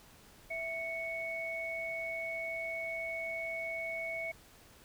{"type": "tone pair together", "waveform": "sine", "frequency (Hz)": [659.3, 2218], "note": ["E5", "C#7"], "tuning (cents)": [0, 0], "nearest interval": "octave + major sixth", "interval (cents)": 2100, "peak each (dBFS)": [-40, -37], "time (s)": [0.5, 4.32], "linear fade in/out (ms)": 10, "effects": ["pink hiss -59 dBFS RMS until 4.84 s"]}